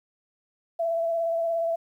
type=tone with vibrato; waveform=sine; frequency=667 Hz; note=E5; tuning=20 cents sharp; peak=-23 dBFS; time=0.79-1.76 s; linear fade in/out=10 ms; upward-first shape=sine; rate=17 Hz; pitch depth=22 cents each way; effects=10-bit